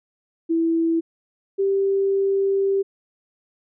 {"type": "tone pair in turn", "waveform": "sine", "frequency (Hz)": [329.6, 392], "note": ["E4", "G4"], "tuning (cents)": [0, 0], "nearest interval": "minor third", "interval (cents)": 300, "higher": "second", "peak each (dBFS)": -17, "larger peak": "neither", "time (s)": [[0.49, 1.01], [1.58, 2.83]], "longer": "second", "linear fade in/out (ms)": 20, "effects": []}